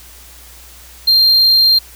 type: tone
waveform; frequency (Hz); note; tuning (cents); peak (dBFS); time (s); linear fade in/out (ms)
triangle; 4186; C8; 0; -6; 1.07-1.79; 10
effects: added 60 Hz sine -41 dBFS peak until 1.95 s + white hiss -40 dBFS RMS until 1.95 s